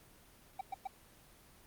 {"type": "tone bursts", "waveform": "triangle", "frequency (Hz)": 772, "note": "G5", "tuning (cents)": -27, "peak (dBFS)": -34, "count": 3, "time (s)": [0.59, 0.873], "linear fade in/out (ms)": 5, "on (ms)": 21, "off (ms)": 110, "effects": ["pink hiss -61 dBFS RMS until 1.66 s", "Opus 24 kbps"]}